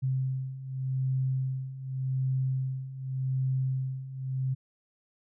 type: beating tone pair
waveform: sine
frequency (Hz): 130.81 / 131.67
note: C3 / C3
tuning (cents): 0 / +11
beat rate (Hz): 0.86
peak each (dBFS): -33 / -29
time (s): 0.02-4.55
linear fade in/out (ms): 20
effects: none